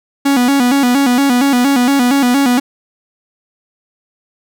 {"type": "tone with vibrato", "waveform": "45% pulse", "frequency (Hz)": 261.6, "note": "C4", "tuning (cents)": 0, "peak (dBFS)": -9, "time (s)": [0.25, 2.6], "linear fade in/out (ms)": 10, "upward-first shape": "square", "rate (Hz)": 4.3, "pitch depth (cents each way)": 110, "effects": []}